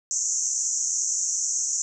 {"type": "band-pass noise", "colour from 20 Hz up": "white", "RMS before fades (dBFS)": -26, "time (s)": [0.11, 1.82], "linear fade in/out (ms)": 0, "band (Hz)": [5900, 7300], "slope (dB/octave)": 96, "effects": []}